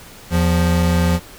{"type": "tone pair together", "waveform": "square", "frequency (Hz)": [82.41, 174.29], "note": ["E2", "F3"], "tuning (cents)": [0, -3], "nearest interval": "octave + minor second", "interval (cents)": 1297, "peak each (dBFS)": -17, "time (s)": [0.3, 1.2], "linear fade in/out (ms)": 50, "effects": ["pink hiss -40 dBFS RMS until 1.38 s"]}